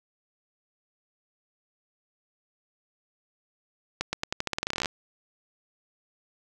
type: accelerating click train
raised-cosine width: 0.2 ms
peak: -10 dBFS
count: 19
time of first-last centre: 4.01-4.858 s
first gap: 120 ms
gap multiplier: 0.87
effects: none